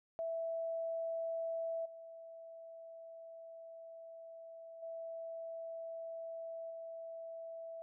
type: tone with level steps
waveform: sine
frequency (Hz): 659.3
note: E5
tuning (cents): 0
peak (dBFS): -36 / -49 / -42 / -44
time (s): 0.19-7.82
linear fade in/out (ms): 0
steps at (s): 1.85 / 4.82 / 6.7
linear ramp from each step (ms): 10
effects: none